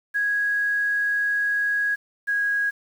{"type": "tone pair in turn", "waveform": "sine", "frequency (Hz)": [1657, 1648.1], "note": ["G#6", "G#6"], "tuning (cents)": [-4, -14], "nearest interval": "unison", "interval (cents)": 10, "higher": "first", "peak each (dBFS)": -20, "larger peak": "neither", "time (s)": [[0.14, 1.96], [2.27, 2.71]], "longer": "first", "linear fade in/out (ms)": 20, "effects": ["8-bit"]}